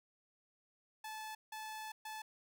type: tone bursts at uneven times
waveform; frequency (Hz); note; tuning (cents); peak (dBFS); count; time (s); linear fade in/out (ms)
sawtooth; 868; A5; -24; -40; 3; 1.04-1.35 / 1.52-1.92 / 2.05-2.22; 5
effects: none